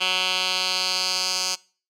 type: tone with band-pass filter sweep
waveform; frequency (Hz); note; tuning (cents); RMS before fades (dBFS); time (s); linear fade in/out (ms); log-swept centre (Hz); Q
10% pulse; 185; F#3; 0; -24; 0-1.56; 20; 3200 to 5500; 2.8
effects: noise-tail reverb RT60 0.4 s tail -23 dB re dry